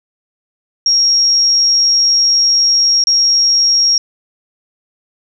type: tone with dropouts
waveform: sine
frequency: 5588 Hz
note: F8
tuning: in tune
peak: -8 dBFS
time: 0.86-3.98 s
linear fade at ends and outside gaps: 2 ms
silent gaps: 3.039-3.07 s
effects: none